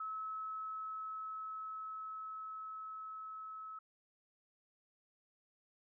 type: tone with level ramp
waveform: sine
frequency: 1294 Hz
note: E6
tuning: 32 cents flat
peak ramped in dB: -39 to -45 dBFS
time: 0-3.79 s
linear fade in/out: 5 ms
effects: none